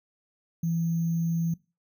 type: tone with sample-and-hold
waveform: sine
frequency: 166.4 Hz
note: E3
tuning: 17 cents sharp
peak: -24 dBFS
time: 0.63-1.54 s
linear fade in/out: 5 ms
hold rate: 6300 Hz
effects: noise-tail reverb RT60 0.3 s tail -22 dB re dry